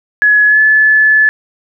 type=tone with pitch glide; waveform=sine; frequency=1692 to 1728.6 Hz; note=G#6 to A6; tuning=+32 to -31 cents; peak=-5 dBFS; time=0.22-1.29 s; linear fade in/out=0 ms; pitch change=+37 cents; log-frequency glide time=0.47-0.6 s; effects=none